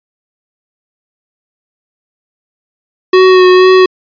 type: tone with vibrato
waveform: square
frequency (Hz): 370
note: F#4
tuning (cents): 0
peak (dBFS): -3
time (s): 3.13-3.86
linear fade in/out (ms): 5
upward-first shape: sine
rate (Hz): 2.1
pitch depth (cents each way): 18
effects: resampled to 11025 Hz